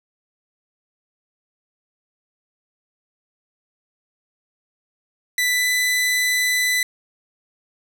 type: tone with pitch glide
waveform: sawtooth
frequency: 1985 to 1996.5 Hz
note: B6 to B6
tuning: +8 to +18 cents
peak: -14 dBFS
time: 5.38-6.83 s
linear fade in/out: 2 ms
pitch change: +10 cents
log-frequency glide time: 5.5-5.69 s
effects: none